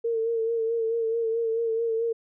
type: tone with vibrato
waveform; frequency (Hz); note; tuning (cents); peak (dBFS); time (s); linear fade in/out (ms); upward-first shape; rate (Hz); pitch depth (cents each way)
sine; 455.6; A#4; -40; -23; 0.04-2.13; 10; sine; 4.6; 37
effects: none